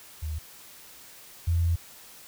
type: tone pair in turn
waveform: sine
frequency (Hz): 77.78 / 84.65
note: D#2 / E2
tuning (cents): 0 / +46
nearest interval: minor second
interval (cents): 146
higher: second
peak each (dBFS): -29 / -21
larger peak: second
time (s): 0.22-0.39 / 1.47-1.76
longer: second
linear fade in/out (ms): 10
effects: white hiss -49 dBFS RMS until 2.27 s